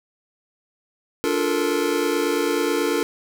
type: chord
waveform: square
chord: Bb major seventh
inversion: first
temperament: just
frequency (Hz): 291.4 / 349.6 / 437 / 466.2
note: D4 / F4 / A4 / Bb4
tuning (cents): -13 / +2 / -12 / 0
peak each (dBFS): -26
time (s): 1.24-3.03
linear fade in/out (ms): 0
effects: none